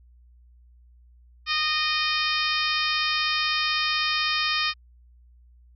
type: harmonic tone with a mistuned harmonic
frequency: 616 Hz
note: D#5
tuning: 17 cents flat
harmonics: 2 / 3 / 4 / 5 / 6 / 7 / 8 / 9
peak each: -29 / -30 / -28 / -31 / -31 / -33 / -31 / -36 dBFS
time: 1.46-4.74 s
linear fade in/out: 50 ms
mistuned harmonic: 9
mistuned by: -35 cents
effects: added 60 Hz sine -51 dBFS peak until 5.75 s